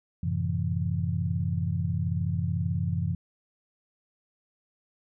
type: chord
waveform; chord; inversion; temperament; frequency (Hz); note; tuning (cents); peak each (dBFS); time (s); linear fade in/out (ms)
sine; F# half-diminished seventh; none; just; 92.5 / 111 / 133.2 / 166.5; F#2 / A2 / C3 / E3; 0 / +16 / +31 / +18; -29 / -34 / -32 / -30; 0.23-3.15; 5
effects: none